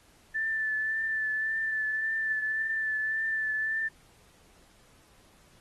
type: tone with vibrato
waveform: sine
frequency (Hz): 1760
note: A6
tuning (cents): 0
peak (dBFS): -27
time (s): 0.34-3.89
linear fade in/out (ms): 20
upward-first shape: triangle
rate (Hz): 1.8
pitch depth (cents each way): 26
effects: pink hiss -61 dBFS RMS until 5.6 s + AAC 32 kbps